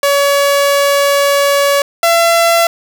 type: tone pair in turn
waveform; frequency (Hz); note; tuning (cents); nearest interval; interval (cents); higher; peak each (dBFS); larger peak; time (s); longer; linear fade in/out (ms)
sawtooth; 565 / 675.4; C#5 / E5; +33 / +42; minor third; 309; second; -5 / -4; second; 0.03-1.82 / 2.03-2.67; first; 2
effects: none